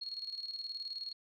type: tone with tremolo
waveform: sine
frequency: 4304 Hz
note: C8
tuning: 48 cents sharp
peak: -37 dBFS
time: 0.01-1.13 s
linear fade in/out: 10 ms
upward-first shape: square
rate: 19 Hz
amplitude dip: 60%
effects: none